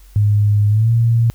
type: tone with pitch glide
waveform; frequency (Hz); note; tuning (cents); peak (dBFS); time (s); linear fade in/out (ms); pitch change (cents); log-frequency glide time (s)
sine; 103.8 to 115.84; G#2 to A#2; 0 to -10; -10; 0.16-1.3; 0; +190; 0.69-0.91
effects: added 46 Hz sine -40 dBFS peak until 1.34 s + white hiss -52 dBFS RMS until 1.34 s